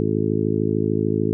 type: harmonic tone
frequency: 53.4 Hz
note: G#1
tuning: 49 cents sharp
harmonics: 2 / 3 / 4 / 5 / 6 / 7 / 8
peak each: -26 / -26 / -26 / -26 / -26 / -26 / -26 dBFS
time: 0-1.33 s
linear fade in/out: 0 ms
effects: none